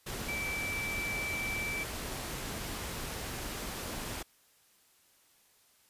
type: tone in noise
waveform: sine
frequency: 2321 Hz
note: D7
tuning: 21 cents flat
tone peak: -34 dBFS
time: 0.28-1.84 s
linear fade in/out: 10 ms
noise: pink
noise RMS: -39 dBFS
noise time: 0.06-4.23 s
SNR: +2 dB
effects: white hiss -66 dBFS RMS until 5.89 s + resampled to 32000 Hz